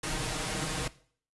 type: noise with comb filter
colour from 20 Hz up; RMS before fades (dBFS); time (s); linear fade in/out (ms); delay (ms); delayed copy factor
pink; -33; 0.03-0.88; 5; 6.4; +0.9
effects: noise-tail reverb RT60 0.5 s tail -18 dB re dry + resampled to 24000 Hz